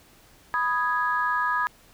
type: chord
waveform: sine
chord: G# minor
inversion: first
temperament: equal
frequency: 987.8 / 1244.5 / 1661.2 Hz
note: B5 / D#6 / G#6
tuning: 0 / 0 / 0 cents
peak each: -26 dBFS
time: 0.54-1.67 s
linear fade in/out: 0 ms
effects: tanh soft clip ceiling -12 dBFS + pink hiss -55 dBFS RMS until 1.93 s